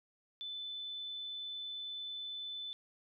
sine tone, 3511 Hz, A7, 4 cents flat, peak -40 dBFS, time 0.41-2.73 s, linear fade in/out 0 ms, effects none

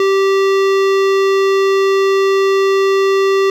sine tone with hard clipping, 389.7 Hz, G4, 10 cents flat, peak -12 dBFS, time 0-3.5 s, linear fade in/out 2 ms, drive 18 dB, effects none

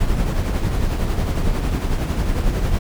brown noise with tremolo, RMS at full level -17 dBFS, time 0-2.79 s, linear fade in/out 10 ms, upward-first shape triangle, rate 11 Hz, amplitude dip 50%, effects none

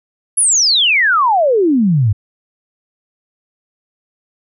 sine exponential sweep, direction down, 11000 to 96 Hz, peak -9 dBFS, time 0.37-2.13 s, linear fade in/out 10 ms, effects none

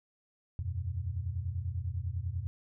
sine chord, E suspended second, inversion none, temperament equal, 82.41 / 92.5 / 123.47 Hz, E2 / F#2 / B2, 0 / 0 / 0 cents, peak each -37 / -35 / -40 dBFS, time 0.59-2.47 s, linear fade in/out 0 ms, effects none

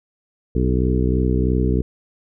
harmonic tone with a mistuned harmonic, 63 Hz, B1, 35 cents sharp, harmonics 1 / 2 / 3 / 4 / 5 / 6 / 7, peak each -19 / -22 / -24 / -25 / -26 / -27 / -27 dBFS, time 0.55-1.82 s, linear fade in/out 5 ms, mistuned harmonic 7, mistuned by -16 cents, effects none

